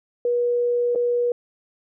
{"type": "tone with dropouts", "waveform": "sine", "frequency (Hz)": 482.8, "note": "B4", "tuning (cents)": -39, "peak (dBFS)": -18, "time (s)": [0.25, 1.32], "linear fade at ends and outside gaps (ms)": 2, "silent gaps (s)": [0.95, 0.957], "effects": []}